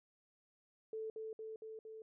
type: tone with echo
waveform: sine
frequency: 440 Hz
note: A4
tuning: in tune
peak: -40 dBFS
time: 0.93-1.1 s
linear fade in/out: 2 ms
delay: 230 ms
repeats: 4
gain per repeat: -2 dB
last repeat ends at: 2.02 s
effects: none